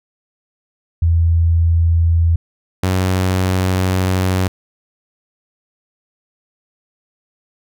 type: tone pair in turn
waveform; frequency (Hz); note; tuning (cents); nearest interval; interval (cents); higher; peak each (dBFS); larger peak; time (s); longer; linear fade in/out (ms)
sine / sawtooth; 83.4 / 93.09; E2 / F#2; +21 / +11; major second; 190; second; -10; neither; 1.02-2.36 / 2.83-4.48; second; 5
effects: none